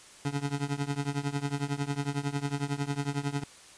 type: tone with tremolo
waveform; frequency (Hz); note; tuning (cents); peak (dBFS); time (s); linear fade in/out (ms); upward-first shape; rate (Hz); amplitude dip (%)
25% pulse; 142; C#3; +42; -22; 0.25-3.44; 2; triangle; 11; 95
effects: white hiss -52 dBFS RMS until 3.77 s + resampled to 22050 Hz